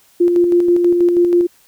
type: tone with tremolo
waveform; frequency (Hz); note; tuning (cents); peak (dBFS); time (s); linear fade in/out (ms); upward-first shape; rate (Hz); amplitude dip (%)
sine; 349.2; F4; 0; -8; 0.2-1.47; 10; square; 6.2; 35
effects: white hiss -52 dBFS RMS until 1.67 s